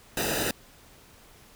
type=noise with comb filter; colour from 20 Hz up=pink; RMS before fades=-28 dBFS; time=0.17-0.51 s; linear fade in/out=2 ms; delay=0.91 ms; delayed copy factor=-0.75; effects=pink hiss -54 dBFS RMS until 1.55 s